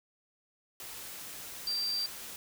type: tone in noise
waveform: sine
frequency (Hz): 4699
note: D8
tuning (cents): 0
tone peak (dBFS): -30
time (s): 1.67-2.06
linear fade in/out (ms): 2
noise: white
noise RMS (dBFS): -44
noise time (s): 0.8-2.36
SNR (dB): +11
effects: none